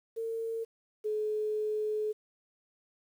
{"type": "tone pair in turn", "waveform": "sine", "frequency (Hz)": [453.5, 427.2], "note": ["A#4", "G#4"], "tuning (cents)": [-48, 49], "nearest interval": "minor second", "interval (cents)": 103, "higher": "first", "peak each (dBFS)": [-32, -29], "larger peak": "second", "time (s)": [[0.16, 0.65], [1.04, 2.13]], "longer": "second", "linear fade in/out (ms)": 20, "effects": ["10-bit"]}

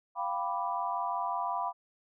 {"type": "chord", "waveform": "sine", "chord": "G dominant seventh", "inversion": "third", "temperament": "equal", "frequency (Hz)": [698.5, 784, 987.8, 1174.7], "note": ["F5", "G5", "B5", "D6"], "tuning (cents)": [0, 0, 0, 0], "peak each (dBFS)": [-36, -37, -33, -38], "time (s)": [0.15, 1.73], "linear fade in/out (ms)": 50, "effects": []}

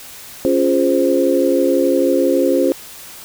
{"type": "chord", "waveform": "sine", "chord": "Db major seventh", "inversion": "none", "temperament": "equal", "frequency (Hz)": [277.2, 349.2, 415.3, 523.3], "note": ["Db4", "F4", "Ab4", "C5"], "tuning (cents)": [0, 0, 0, 0], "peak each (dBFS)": [-17, -17, -21, -16], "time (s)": [0.45, 2.72], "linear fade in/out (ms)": 0, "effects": ["white hiss -36 dBFS RMS until 3.24 s"]}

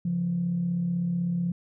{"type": "tone pair together", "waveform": "sine", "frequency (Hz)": [138.59, 174.61], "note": ["C#3", "F3"], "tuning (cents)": [0, 0], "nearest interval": "major third", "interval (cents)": 400, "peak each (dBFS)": [-34, -24], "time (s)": [0.05, 1.52], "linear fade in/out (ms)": 5, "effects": ["tanh soft clip ceiling -18 dBFS"]}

